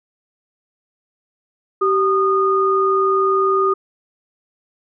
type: tone pair together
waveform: sine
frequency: 386.4 / 1226.7 Hz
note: G4 / D#6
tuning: -25 / -25 cents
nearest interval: octave + minor sixth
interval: 2000 cents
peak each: -16 dBFS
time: 1.81-3.74 s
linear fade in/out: 10 ms
effects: none